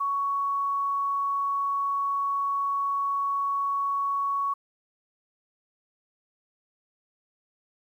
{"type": "tone", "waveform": "sine", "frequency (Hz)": 1116, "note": "C#6", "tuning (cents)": 11, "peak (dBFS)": -24, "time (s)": [0, 4.54], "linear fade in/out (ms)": 10, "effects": ["10-bit"]}